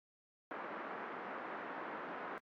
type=band-pass noise; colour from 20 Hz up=white; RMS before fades=-45 dBFS; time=0.51-2.38 s; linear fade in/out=0 ms; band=220 to 1600 Hz; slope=24 dB/octave; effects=AAC 64 kbps

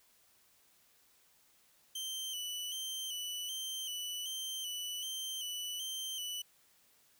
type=tone with vibrato; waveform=sawtooth; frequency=3049 Hz; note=G7; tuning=49 cents flat; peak=-35 dBFS; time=1.95-6.42 s; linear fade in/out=5 ms; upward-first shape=square; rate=1.3 Hz; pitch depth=45 cents each way; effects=white hiss -68 dBFS RMS until 7.19 s

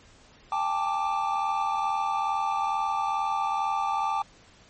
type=chord; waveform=triangle; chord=G suspended second; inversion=none; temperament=equal with one note detuned; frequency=797.7 / 880 / 1174.7 Hz; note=G5 / A5 / D6; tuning=+30 / 0 / 0 cents; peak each=-27 dBFS; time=0.52-4.22 s; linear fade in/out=2 ms; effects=pink hiss -55 dBFS RMS until 4.69 s + MP3 32 kbps

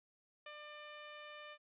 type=tone with ADSR envelope; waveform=10% pulse; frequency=597 Hz; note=D5; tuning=28 cents sharp; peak=-39 dBFS; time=0.46-1.58 s; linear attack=4 ms; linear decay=55 ms; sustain=-2 dB; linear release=56 ms; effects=resampled to 8000 Hz

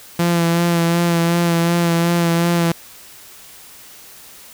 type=tone with vibrato; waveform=sawtooth; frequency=170 Hz; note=F3; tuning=46 cents flat; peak=-10 dBFS; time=0.19-2.72 s; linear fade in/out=5 ms; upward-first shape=sine; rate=2.7 Hz; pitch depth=24 cents each way; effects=white hiss -41 dBFS RMS until 4.53 s

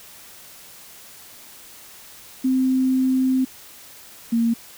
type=tone pair in turn; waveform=sine; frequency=260 / 231 Hz; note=C4 / A#3; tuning=-11 / -16 cents; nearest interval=major second; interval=205 cents; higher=first; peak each=-16 dBFS; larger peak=neither; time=2.44-3.45 / 4.32-4.54 s; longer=first; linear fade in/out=10 ms; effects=white hiss -44 dBFS RMS until 4.77 s

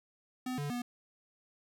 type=tone with pitch steps; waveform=square; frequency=253.8 / 144.8 / 243.4 Hz; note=B3 / D3 / B3; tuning=+47 / -24 / -25 cents; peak=-35 dBFS; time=0.46-0.82 s; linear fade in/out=5 ms; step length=120 ms; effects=none

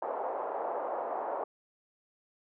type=band-pass noise; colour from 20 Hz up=pink; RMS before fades=-35 dBFS; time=0.02-1.44 s; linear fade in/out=5 ms; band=520 to 910 Hz; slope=24 dB/octave; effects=none

